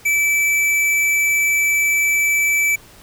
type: tone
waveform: square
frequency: 2313 Hz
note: D7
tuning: 27 cents flat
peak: -15 dBFS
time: 0.05-2.76 s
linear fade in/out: 10 ms
effects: pink hiss -45 dBFS RMS until 3.02 s